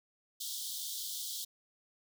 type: high-pass noise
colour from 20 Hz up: pink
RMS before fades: -40 dBFS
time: 0.4-1.45 s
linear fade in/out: 10 ms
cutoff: 3200 Hz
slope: 96 dB/octave
effects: none